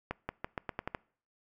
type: accelerating click train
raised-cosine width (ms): 0.5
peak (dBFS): -19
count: 8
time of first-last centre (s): 0.11-0.948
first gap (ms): 180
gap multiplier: 0.86
effects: noise-tail reverb RT60 0.5 s tail -24 dB re dry